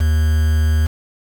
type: tone with quantisation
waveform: triangle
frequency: 78 Hz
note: D#2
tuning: 5 cents sharp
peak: -10 dBFS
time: 0-0.87 s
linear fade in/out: 10 ms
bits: 5
effects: none